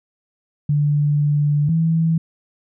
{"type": "tone pair in turn", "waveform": "sine", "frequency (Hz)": [146.83, 163.12], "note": ["D3", "E3"], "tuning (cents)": [0, -18], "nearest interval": "major second", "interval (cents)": 182, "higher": "second", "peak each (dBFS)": -14, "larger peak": "neither", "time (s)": [[0.69, 1.69], [1.69, 2.18]], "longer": "first", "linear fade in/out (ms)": 5, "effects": []}